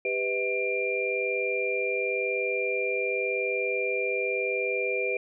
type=tone cluster; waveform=sine; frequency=397 / 497.9 / 639 / 2384 Hz; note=G4 / B4 / D#5 / D7; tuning=+22 / +14 / +46 / +25 cents; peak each=-31 / -30 / -37 / -29 dBFS; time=0.05-5.17 s; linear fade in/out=2 ms; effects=none